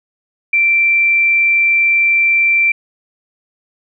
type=tone; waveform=sine; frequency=2349 Hz; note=D7; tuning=in tune; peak=-9 dBFS; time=0.53-2.72 s; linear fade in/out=5 ms; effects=none